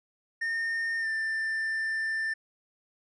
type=tone with pitch glide; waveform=triangle; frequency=1825 to 1782.3 Hz; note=A#6 to A6; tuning=-37 to +22 cents; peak=-26 dBFS; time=0.41-2.34 s; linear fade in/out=10 ms; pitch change=-41 cents; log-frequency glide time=1-1.07 s; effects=resampled to 22050 Hz